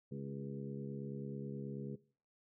harmonic tone with a mistuned harmonic, 69.3 Hz, C#2, in tune, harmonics 2 / 3 / 4 / 5 / 6 / 7, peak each -44 / -45 / -52 / -55 / -51 / -54 dBFS, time 0.11-1.96 s, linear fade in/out 10 ms, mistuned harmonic 6, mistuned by -33 cents, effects noise-tail reverb RT60 0.4 s tail -18 dB re dry

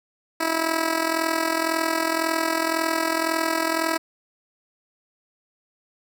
10% pulse tone with amplitude modulation, 325.4 Hz, E4, 22 cents flat, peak -10 dBFS, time 0.4-3.98 s, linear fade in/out 10 ms, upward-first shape sine, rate 41.9 Hz, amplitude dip 70%, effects none

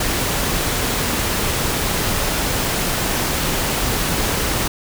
pink noise, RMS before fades -20 dBFS, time 0-4.68 s, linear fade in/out 5 ms, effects none

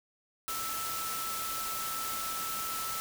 sine tone in noise, 1318.5 Hz, E6, in tune, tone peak -37 dBFS, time 0.48-3 s, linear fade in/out 0 ms, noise white, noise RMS -37 dBFS, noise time 0.48-3 s, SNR -3 dB, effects none

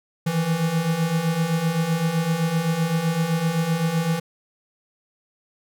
square beating tone pair, 158.7 / 166.5 Hz, D#3 / E3, +35 / +18 cents, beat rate 7.8 Hz, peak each -27 / -22 dBFS, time 0.26-4.2 s, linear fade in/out 10 ms, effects none

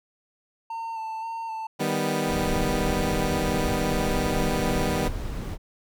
triangle tone with vibrato, 899 Hz, A5, 37 cents sharp, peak -28 dBFS, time 0.7-1.67 s, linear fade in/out 5 ms, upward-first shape square, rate 1.9 Hz, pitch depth 21 cents each way
15% pulse chord, Eb augmented, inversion none, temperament equal, 155.56 / 196 / 246.9 Hz, Eb3 / G3 / B3, 0 / 0 / 0 cents, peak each -22 dBFS, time 1.79-5.09 s, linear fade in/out 20 ms
brown noise, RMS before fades -30 dBFS, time 2.26-5.58 s, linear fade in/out 50 ms
effects none

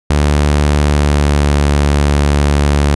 sawtooth tone with pitch glide, 73.42 to 72.24 Hz, D2 to D2, 0 to -28 cents, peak -5 dBFS, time 0.1-2.95 s, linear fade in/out 5 ms, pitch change -28 cents, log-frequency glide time 0.82-1.54 s, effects resampled to 24000 Hz

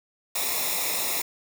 white noise with comb filter, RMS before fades -27 dBFS, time 0.35-1.22 s, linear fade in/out 5 ms, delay 0.65 ms, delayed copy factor -0.8, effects none

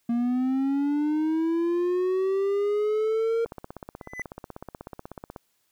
triangle linear sweep, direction up, 233.1 to 463.3 Hz, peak -20 dBFS, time 0.09-3.45 s, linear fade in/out 5 ms
click train, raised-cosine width 1 ms, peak -23 dBFS, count 32, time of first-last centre 3.46-5.362 s, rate 16.3 Hz
triangle tone with exponential growth, 2003 Hz, B6, 24 cents sharp, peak -26 dBFS, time 4-4.22 s, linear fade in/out 2 ms, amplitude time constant 47 ms
effects white hiss -71 dBFS RMS until 5.71 s

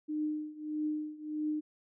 sine tone with tremolo, 304.4 Hz, D#4, 38 cents flat, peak -29 dBFS, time 0.08-1.61 s, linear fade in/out 20 ms, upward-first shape triangle, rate 1.6 Hz, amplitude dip 90%, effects none

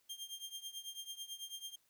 sawtooth tone with tremolo, 3195 Hz, G7, 32 cents sharp, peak -38 dBFS, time 0.09-1.76 s, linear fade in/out 10 ms, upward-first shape triangle, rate 9.1 Hz, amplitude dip 90%, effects white hiss -75 dBFS RMS until 1.89 s

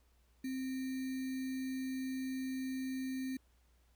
sine tone with sample-and-hold, 261.6 Hz, C4, in tune, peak -36 dBFS, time 0.44-3.37 s, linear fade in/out 5 ms, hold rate 2100 Hz, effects added 60 Hz sine -67 dBFS peak until 3.95 s + pink hiss -75 dBFS RMS until 3.95 s

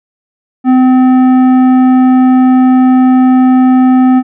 sine tone with tanh clipping, 256.3 Hz, C4, 36 cents flat, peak -5 dBFS, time 0.64-4.23 s, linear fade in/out 50 ms, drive 11 dB, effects none

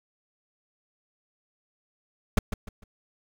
brown noise with echo, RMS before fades -17 dBFS, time 2.37-2.39 s, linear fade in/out 5 ms, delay 150 ms, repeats 3, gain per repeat -10 dB, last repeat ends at 2.84 s, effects none

